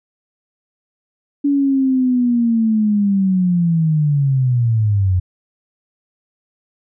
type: linear sweep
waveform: sine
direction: down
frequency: 286.6 to 88.7 Hz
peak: -12 dBFS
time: 1.44-5.2 s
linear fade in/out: 10 ms
effects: none